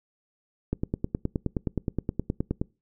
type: click train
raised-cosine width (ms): 3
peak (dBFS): -13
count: 19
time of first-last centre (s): 0.73-2.615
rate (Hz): 9.55
effects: noise-tail reverb RT60 0.3 s tail -25 dB re dry